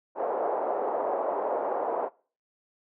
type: band-pass noise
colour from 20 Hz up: pink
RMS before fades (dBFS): -29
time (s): 0.15-2.1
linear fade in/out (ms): 50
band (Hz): 470 to 850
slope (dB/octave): 24
effects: noise-tail reverb RT60 0.4 s tail -23 dB re dry